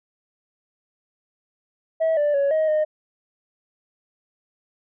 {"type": "tone with pitch steps", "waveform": "sine", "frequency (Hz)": [646, 588, 560, 629, 615], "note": ["E5", "D5", "C#5", "D#5", "D#5"], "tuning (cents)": [-35, 2, 18, 19, -20], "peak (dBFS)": -15, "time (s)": [2, 2.85], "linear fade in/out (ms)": 20, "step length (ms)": 170, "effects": ["tanh soft clip ceiling -16 dBFS"]}